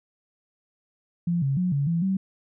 sine tone with pitch steps, 172.2 / 136.8 / 181 / 141.1 / 168 / 191.4 Hz, F3 / C#3 / F#3 / C#3 / E3 / G3, -24 / -23 / -38 / +31 / +33 / -41 cents, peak -21 dBFS, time 1.27-2.17 s, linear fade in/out 5 ms, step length 150 ms, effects none

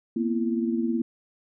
sine tone cluster, 233.1 / 252 / 335.2 Hz, A#3 / B3 / E4, 0 / +35 / +29 cents, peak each -25 / -31 / -28 dBFS, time 0.16-1.02 s, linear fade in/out 5 ms, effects none

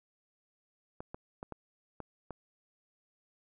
clicks, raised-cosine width 1 ms, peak -27 dBFS, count 6, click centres 1.005 / 1.145 / 1.429 / 1.523 / 2.003 / 2.307 s, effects none

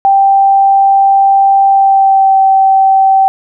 sine tone with pitch glide, 785 to 772.9 Hz, G5 to G5, +2 to -25 cents, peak -4 dBFS, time 0.05-3.28 s, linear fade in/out 0 ms, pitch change -27 cents, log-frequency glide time 1.67-2.38 s, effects none

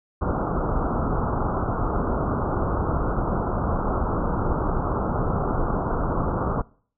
pink low-pass noise, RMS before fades -24 dBFS, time 0.21-6.62 s, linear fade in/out 10 ms, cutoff 1400 Hz, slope 96 dB/octave, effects noise-tail reverb RT60 0.5 s tail -23 dB re dry

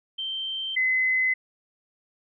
sine tone pair in turn, 3127 / 2036 Hz, G7 / C7, -5 / -48 cents, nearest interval perfect fifth, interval 743 cents, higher first, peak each -28 / -20 dBFS, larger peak second, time 0.18-0.76 / 0.76-1.34 s, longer neither, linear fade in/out 10 ms, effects none

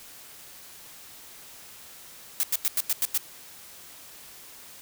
blue noise bursts, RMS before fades -24 dBFS, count 7, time 2.4-3.176 s, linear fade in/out 0 ms, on 32 ms, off 92 ms, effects white hiss -47 dBFS RMS until 4.81 s

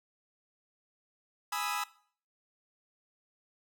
sawtooth chord, E major seventh, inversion first, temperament equal, 830.6 / 987.8 / 1244.5 / 1318.5 Hz, G#5 / B5 / D#6 / E6, 0 / 0 / 0 / 0 cents, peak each -34 dBFS, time 1.52-1.84 s, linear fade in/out 5 ms, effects noise-tail reverb RT60 0.5 s tail -19 dB re dry

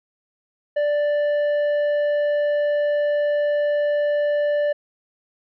sine tone with tanh clipping, 587.3 Hz, D5, in tune, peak -19 dBFS, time 0.76-4.73 s, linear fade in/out 10 ms, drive 7 dB, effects none

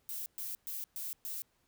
violet noise bursts, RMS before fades -40 dBFS, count 5, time 0.09-1.42 s, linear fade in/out 0 ms, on 170 ms, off 120 ms, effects pink hiss -74 dBFS RMS until 1.67 s

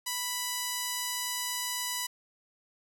5% pulse tone, 987.8 Hz, B5, in tune, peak -19 dBFS, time 0.06-2.07 s, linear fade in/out 10 ms, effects none

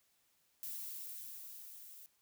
violet noise with level ramp, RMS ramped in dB -43 to -55 dBFS, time 0.63-2.06 s, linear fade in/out 0 ms, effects white hiss -75 dBFS RMS until 2.21 s

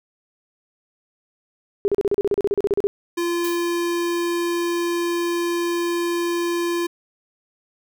sine tone bursts, 403.7 Hz, G#4, 49 cents flat, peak -15 dBFS, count 16, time 1.85-2.87 s, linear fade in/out 0 ms, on 30 ms, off 36 ms
square tone, 344.1 Hz, F4, 26 cents flat, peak -21 dBFS, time 3.17-6.87 s, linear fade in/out 10 ms
blue noise with exponential decay, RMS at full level -29 dBFS, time 3.44-3.79 s, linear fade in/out 2 ms, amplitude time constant 75 ms
effects none

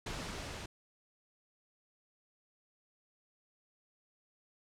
pink noise with level ramp, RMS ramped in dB -40 to -44 dBFS, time 0.06-0.66 s, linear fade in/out 5 ms, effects low-pass 7000 Hz 12 dB/octave

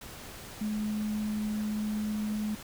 sine tone in noise, 212.5 Hz, G#3, 40 cents sharp, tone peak -29 dBFS, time 0.61-2.55 s, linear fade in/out 5 ms, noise pink, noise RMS -45 dBFS, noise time 0.01-2.63 s, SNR +13 dB, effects none

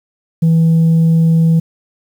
sine tone, 163.7 Hz, E3, 12 cents flat, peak -5 dBFS, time 0.42-1.6 s, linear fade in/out 10 ms, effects tanh soft clip ceiling -6 dBFS + 7-bit

